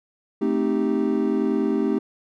triangle chord, A half-diminished seventh, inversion none, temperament equal, 220 / 261.6 / 311.1 / 392 Hz, A3 / C4 / Eb4 / G4, 0 / 0 / 0 / 0 cents, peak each -23 dBFS, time 0.41-1.99 s, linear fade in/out 10 ms, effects none

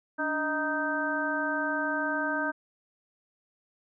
harmonic tone with a mistuned harmonic, 311.1 Hz, D#4, in tune, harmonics 1 / 2 / 3 / 4 / 5, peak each -33 / -34 / -35 / -37 / -30 dBFS, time 0.18-2.52 s, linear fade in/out 20 ms, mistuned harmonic 1, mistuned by -110 cents, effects none

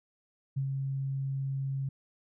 sine tone with ADSR envelope, 135.9 Hz, C#3, 34 cents flat, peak -27 dBFS, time 0.56-1.89 s, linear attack 14 ms, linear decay 88 ms, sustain -3 dB, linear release 5 ms, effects none

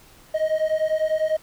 triangle beating tone pair, 622.3 / 632.3 Hz, D#5 / D#5, 0 / +28 cents, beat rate 10 Hz, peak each -20 dBFS, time 0.34-1.37 s, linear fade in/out 10 ms, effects tanh soft clip ceiling -12 dBFS + pink hiss -51 dBFS RMS until 1.42 s

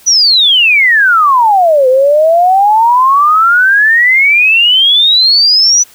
sine exponential two-way sweep, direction down then up, 6020 to 504 to 6020 Hz, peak -4 dBFS, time 0.06-5.84 s, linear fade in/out 20 ms, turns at 1.88 s, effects white hiss -41 dBFS RMS until 5.94 s

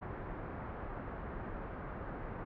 pink low-pass noise, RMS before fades -43 dBFS, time 0.01-2.45 s, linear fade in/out 20 ms, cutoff 1600 Hz, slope 24 dB/octave, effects none

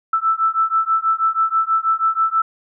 sine beating tone pair, 1318.5 / 1324.7 Hz, E6 / E6, 0 / +8 cents, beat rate 6.2 Hz, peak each -18 dBFS, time 0.13-2.42 s, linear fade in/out 5 ms, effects none

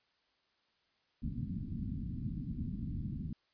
white low-pass noise, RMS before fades -39 dBFS, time 1.22-3.33 s, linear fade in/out 5 ms, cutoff 250 Hz, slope 48 dB/octave, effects white hiss -75 dBFS RMS until 3.53 s + resampled to 11025 Hz

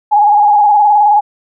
sine tone with vibrato, 830.6 Hz, G#5, in tune, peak -5 dBFS, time 0.11-1.21 s, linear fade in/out 20 ms, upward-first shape square, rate 19 Hz, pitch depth 38 cents each way, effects none

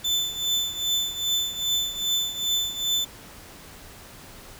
35% pulse tone with tremolo, 3520 Hz, A7, in tune, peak -18 dBFS, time 0.04-3.05 s, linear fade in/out 10 ms, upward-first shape triangle, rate 2.5 Hz, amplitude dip 80%, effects pink hiss -45 dBFS RMS until 4.59 s

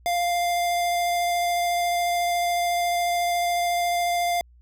square tone with vibrato, 698.5 Hz, F5, in tune, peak -22 dBFS, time 0.06-4.41 s, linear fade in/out 0 ms, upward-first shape sine, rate 14 Hz, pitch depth 8 cents each way, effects added 60 Hz sine -50 dBFS peak until 4.61 s

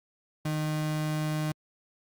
35% pulse tone, 153.8 Hz, D#3, 20 cents flat, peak -26 dBFS, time 0.45-1.52 s, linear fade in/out 5 ms, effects Opus 48 kbps

